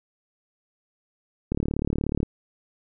click train, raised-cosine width 3 ms, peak -12 dBFS, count 27, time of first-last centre 1.52-2.23 s, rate 36.6 Hz, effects none

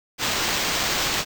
white noise with sample-and-hold, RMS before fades -24 dBFS, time 0.18-1.25 s, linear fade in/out 50 ms, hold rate 11025 Hz, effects none

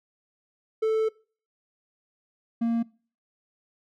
triangle tone pair in turn, 440 / 231.5 Hz, A4 / A#3, 0 / -12 cents, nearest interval major seventh, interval 1112 cents, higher first, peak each -19 / -20 dBFS, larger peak first, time 0.82-1.09 / 2.61-2.83 s, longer first, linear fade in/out 10 ms, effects noise-tail reverb RT60 0.4 s tail -23 dB re dry

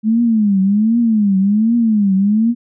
sine tone with vibrato, 212.4 Hz, G#3, 39 cents sharp, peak -10 dBFS, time 0.03-2.55 s, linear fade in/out 50 ms, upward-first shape triangle, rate 1.3 Hz, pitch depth 210 cents each way, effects none

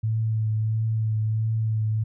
sine tone with vibrato, 110 Hz, A2, in tune, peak -21 dBFS, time 0.03-2.04 s, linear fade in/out 10 ms, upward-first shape triangle, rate 1.5 Hz, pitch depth 25 cents each way, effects none

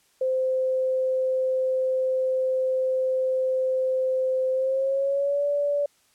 sine tone with pitch glide, 519 to 575.9 Hz, C5 to D5, -14 to -34 cents, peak -21 dBFS, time 0.21-5.86 s, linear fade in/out 5 ms, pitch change +180 cents, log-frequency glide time 4.52-5.46 s, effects white hiss -63 dBFS RMS until 6.14 s + low-pass 11000 Hz 12 dB/octave

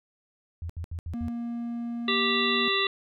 sine tone bursts, 84 Hz, E2, 33 cents sharp, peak -31 dBFS, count 5, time 0.62-1.283 s, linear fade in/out 0 ms, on 75 ms, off 72 ms
triangle tone with pitch glide, 235.7 to 238.3 Hz, A#3 to A#3, +19 to +38 cents, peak -28 dBFS, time 1.14-2.68 s, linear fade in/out 0 ms, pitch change +19 cents, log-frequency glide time 2.25-2.43 s
harmonic tone, 392.3 Hz, G4, 1 cent sharp, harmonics 1 / 3 / 5 / 7 / 9 / 10, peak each -30 / -30 / -30 / -30 / -30 / -30 dBFS, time 2.08-2.87 s, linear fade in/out 2 ms
effects none

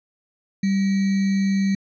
sine tone with sample-and-hold, 195.3 Hz, G3, 6 cents flat, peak -17 dBFS, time 0.63-1.75 s, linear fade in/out 5 ms, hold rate 2100 Hz, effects resampled to 16000 Hz

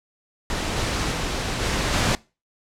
pink noise with level steps, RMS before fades -26 / -24 / -26 / -23 / -20 dBFS, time 0.5-2.15 s, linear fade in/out 0 ms, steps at 0.75 / 1.11 / 1.61 / 1.92 s, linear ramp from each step 20 ms, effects noise-tail reverb RT60 0.3 s tail -23 dB re dry + low-pass 7000 Hz 12 dB/octave

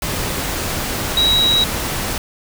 sine tone in noise, 3852 Hz, B7, 44 cents flat, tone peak -12 dBFS, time 1.17-1.64 s, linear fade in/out 2 ms, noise pink, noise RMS -22 dBFS, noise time 0.02-2.18 s, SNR +7 dB, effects none

